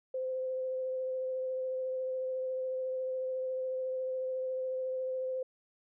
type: tone with vibrato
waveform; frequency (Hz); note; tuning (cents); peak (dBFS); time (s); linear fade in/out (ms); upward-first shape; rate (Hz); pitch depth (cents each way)
sine; 517; C5; -21; -32; 0.14-5.43; 5; triangle; 14; 15
effects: none